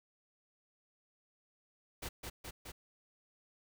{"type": "noise with echo", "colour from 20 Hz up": "pink", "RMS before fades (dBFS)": -42, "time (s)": [2.02, 2.09], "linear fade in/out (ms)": 10, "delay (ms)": 210, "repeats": 3, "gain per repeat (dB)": -2, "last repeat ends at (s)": 2.72, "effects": []}